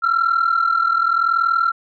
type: tone pair together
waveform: sine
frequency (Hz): 1337 / 1377.8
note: E6 / F6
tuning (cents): +24 / -24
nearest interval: minor second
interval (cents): 52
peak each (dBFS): -16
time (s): 0.02-1.72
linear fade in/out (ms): 20
effects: tanh soft clip ceiling -10 dBFS